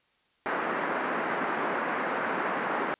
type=band-pass noise; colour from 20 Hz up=white; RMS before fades=-30 dBFS; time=0.46-2.94 s; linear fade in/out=0 ms; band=200 to 1700 Hz; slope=24 dB/octave; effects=white hiss -68 dBFS RMS until 2.99 s + resampled to 8000 Hz